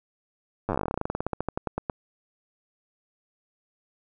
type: slowing click train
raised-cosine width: 1 ms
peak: -13 dBFS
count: 29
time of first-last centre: 0.69-1.898 s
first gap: 9 ms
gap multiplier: 1.1
effects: none